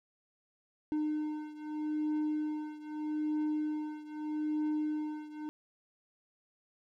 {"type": "beating tone pair", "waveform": "triangle", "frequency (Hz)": [304, 304.8], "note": ["D#4", "D#4"], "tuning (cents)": [-40, -36], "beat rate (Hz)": 0.8, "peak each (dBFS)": [-32, -35], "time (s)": [0.92, 5.49], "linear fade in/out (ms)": 0, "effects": []}